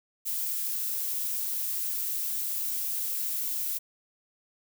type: noise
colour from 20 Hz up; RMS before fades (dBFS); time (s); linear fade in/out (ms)
violet; -31; 0.25-3.79; 20
effects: none